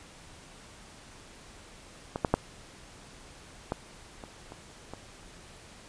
clicks, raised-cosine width 1 ms, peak -17 / -10 / -7 / -15 / -27 / -29 / -25 dBFS, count 7, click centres 2.159 / 2.248 / 2.34 / 3.721 / 4.238 / 4.521 / 4.936 s, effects pink hiss -51 dBFS RMS until 5.88 s + resampled to 22050 Hz

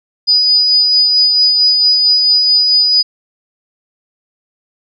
sine tone with tremolo, 4952 Hz, D#8, 9 cents flat, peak -6 dBFS, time 0.27-3.03 s, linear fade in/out 20 ms, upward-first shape sine, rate 4.5 Hz, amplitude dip 30%, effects none

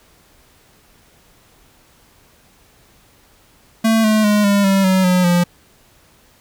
square tone with pitch steps, 223.5 / 215.9 / 208.5 / 201.4 / 194.57 / 187.94 / 181.54 / 175.35 Hz, A3 / A3 / G#3 / G3 / G3 / F#3 / F#3 / F3, +27 / -33 / +7 / +47 / -13 / +27 / -33 / +7 cents, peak -12 dBFS, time 3.84-5.44 s, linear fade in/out 10 ms, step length 200 ms, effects pink hiss -52 dBFS RMS until 6.4 s

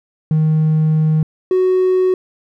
triangle tone pair in turn, 156.2 / 370.7 Hz, D#3 / F#4, +7 / +3 cents, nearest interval octave + minor third, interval 1496 cents, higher second, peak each -8 dBFS, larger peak neither, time 0.31-1.23 / 1.51-2.14 s, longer first, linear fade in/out 2 ms, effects tanh soft clip ceiling -6 dBFS

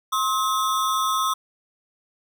square ring-modulated tone, 1173 Hz, D6, 2 cents flat, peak -18 dBFS, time 0.12-1.34 s, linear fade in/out 10 ms, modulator 108 Hz, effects none

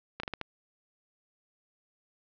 slowing click train, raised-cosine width 0.3 ms, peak -18 dBFS, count 5, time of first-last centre 0.2-0.413 s, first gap 34 ms, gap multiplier 1.31, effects low-pass 5000 Hz 12 dB/octave

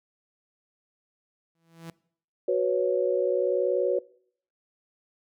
sawtooth tone with exponential growth, 165.5 Hz, E3, 7 cents sharp, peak -32 dBFS, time 1.55-1.9 s, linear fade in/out 2 ms, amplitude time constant 75 ms
sine chord, F# suspended fourth, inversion none, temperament equal, 370 / 493.9 / 554.4 Hz, F#4 / B4 / C#5, 0 / 0 / 0 cents, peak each -26 dBFS, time 2.48-3.99 s, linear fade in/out 5 ms
effects noise-tail reverb RT60 0.6 s tail -22 dB re dry

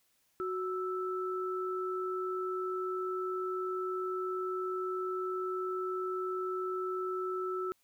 sine tone pair together, 370 / 1318.5 Hz, F#4 / E6, 0 / 0 cents, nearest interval octave + minor seventh, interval 2200 cents, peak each -34 / -37 dBFS, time 0.4-7.72 s, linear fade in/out 0 ms, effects white hiss -73 dBFS RMS until 7.83 s

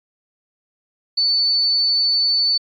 sine tone, 4494 Hz, C#8, 23 cents sharp, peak -14 dBFS, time 1.17-2.58 s, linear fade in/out 10 ms, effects MP3 64 kbps

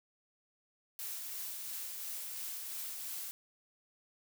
blue noise with tremolo, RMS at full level -41 dBFS, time 0.99-3.31 s, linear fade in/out 0 ms, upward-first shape sine, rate 2.9 Hz, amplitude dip 25%, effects none

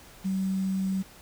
sine tone with quantisation, 190.9 Hz, G3, 46 cents flat, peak -25 dBFS, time 0.24-1.03 s, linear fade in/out 20 ms, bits 8, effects pink hiss -51 dBFS RMS until 1.21 s

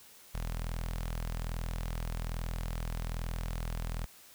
sawtooth tone with notch filter, 41.2 Hz, E1, in tune, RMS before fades -36 dBFS, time 0.34-4.06 s, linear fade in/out 10 ms, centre 330 Hz, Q 1.1, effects white hiss -56 dBFS RMS until 4.34 s

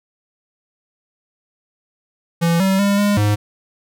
square tone with pitch steps, 168.4 / 192 / 200.8 / 204.5 / 104.2 Hz, E3 / G3 / G3 / G#3 / G#2, +37 / -36 / +42 / -26 / +6 cents, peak -14 dBFS, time 2.41-3.36 s, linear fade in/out 20 ms, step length 190 ms, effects none

